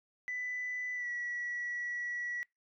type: tone with pitch glide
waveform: sine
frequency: 1992 to 1937.5 Hz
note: B6 to B6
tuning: +14 to -34 cents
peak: -34 dBFS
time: 0.28-2.43 s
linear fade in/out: 0 ms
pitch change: -48 cents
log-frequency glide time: 0.94-1.09 s
effects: noise-tail reverb RT60 0.2 s tail -25 dB re dry + tanh soft clip ceiling -31 dBFS